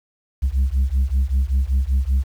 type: beating tone pair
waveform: sine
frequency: 63.9 / 69.1 Hz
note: C2 / C#2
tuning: -40 / -5 cents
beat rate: 5.2 Hz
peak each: -17 / -17 dBFS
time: 0.42-2.24 s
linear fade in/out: 20 ms
effects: tanh soft clip ceiling -13 dBFS + 8-bit